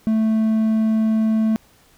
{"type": "tone", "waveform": "triangle", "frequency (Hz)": 220, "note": "A3", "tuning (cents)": 0, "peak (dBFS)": -13, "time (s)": [0.07, 1.56], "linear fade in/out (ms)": 0, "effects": ["pink hiss -54 dBFS RMS until 1.97 s"]}